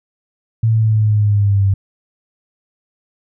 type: linear sweep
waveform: sine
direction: down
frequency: 113.4 to 96.9 Hz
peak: -10 dBFS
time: 0.63-1.74 s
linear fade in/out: 5 ms
effects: none